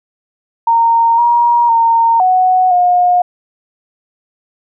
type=tone with pitch steps; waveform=sine; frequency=923 / 949 / 919 / 740 / 716 Hz; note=A#5 / A#5 / A#5 / F#5 / F5; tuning=-17 / +31 / -25 / 0 / +43 cents; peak=-7 dBFS; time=0.67-3.22 s; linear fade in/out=5 ms; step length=510 ms; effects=none